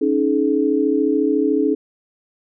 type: chord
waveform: sine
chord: C# suspended second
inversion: none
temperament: equal with one note detuned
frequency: 277.2 / 311.1 / 426.2 Hz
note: C#4 / D#4 / G#4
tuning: 0 / 0 / +45 cents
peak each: -19 dBFS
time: 0.01-1.75 s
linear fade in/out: 10 ms
effects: none